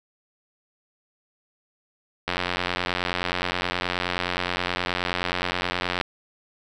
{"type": "click train", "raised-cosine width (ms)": 0.3, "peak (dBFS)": -8, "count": 335, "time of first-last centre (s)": [2.28, 6.012], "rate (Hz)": 89.5, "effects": []}